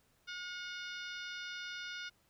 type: harmonic tone with a mistuned harmonic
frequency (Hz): 719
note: F#5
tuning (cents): -50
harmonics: 2 / 3 / 4 / 5 / 6 / 7 / 8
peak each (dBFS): -44 / -50 / -50 / -49 / -56 / -53 / -57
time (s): 0.27-2.1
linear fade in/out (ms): 20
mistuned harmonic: 3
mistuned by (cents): +24
effects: pink hiss -72 dBFS RMS until 2.29 s